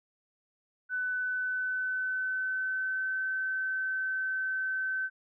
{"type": "tone with pitch glide", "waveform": "sine", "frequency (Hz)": [1500, 1533.3], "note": ["F#6", "G6"], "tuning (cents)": [23, -39], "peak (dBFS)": -29, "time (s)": [0.89, 5.1], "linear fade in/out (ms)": 50, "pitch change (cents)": 38, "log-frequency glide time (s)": [1.06, 3.25], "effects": []}